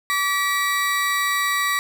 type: tone pair together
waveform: 35% pulse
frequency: 1152.3 / 1938 Hz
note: D6 / B6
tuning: -33 / -33 cents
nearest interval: major sixth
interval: 900 cents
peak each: -21 / -20 dBFS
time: 0.1-1.79 s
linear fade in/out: 0 ms
effects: none